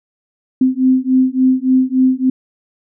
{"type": "beating tone pair", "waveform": "sine", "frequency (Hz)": [257.1, 260.6], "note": ["C4", "C4"], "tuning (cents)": [-30, -7], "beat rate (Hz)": 3.5, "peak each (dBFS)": -13, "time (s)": [0.61, 2.3], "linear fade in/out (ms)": 5, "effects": []}